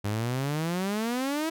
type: exponential sweep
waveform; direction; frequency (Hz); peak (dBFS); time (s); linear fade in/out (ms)
sawtooth; up; 99.5 to 329.6; -23; 0.04-1.5; 10
effects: none